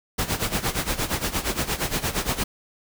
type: noise with tremolo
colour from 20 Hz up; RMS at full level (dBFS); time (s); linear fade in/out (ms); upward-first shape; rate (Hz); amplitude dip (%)
pink; -23; 0.18-2.44; 10; sine; 8.6; 80
effects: none